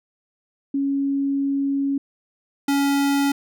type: tone pair in turn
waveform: sine / square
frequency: 277.2 / 280.3 Hz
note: C#4 / C#4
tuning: 0 / +19 cents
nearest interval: unison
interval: 19 cents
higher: second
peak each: -19 / -18 dBFS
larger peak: second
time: 0.74-1.98 / 2.68-3.32 s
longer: first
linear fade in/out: 5 ms
effects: none